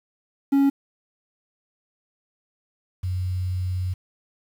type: tone pair in turn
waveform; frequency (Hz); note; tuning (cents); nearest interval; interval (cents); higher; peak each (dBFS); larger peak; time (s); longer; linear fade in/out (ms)
triangle / sine; 277.2 / 91.71; C#4 / F#2; 0 / -15; octave + perfect fifth; 1915; first; -13 / -23; first; 0.52-0.7 / 3.03-3.94; second; 10
effects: 8-bit